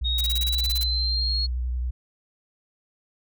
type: tone with vibrato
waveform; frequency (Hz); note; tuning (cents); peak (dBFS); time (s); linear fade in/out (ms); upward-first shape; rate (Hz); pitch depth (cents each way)
sine; 61.7; B1; -1; -24; 0.01-1.91; 10; sine; 11; 35
type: exponential sweep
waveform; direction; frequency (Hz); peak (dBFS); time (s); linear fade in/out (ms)
sine; up; 3729 to 4326; -24; 0.04-1.47; 20
type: noise bursts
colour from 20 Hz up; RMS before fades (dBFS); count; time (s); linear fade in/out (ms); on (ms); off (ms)
blue; -30; 12; 0.18-0.837; 5; 30; 27
effects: none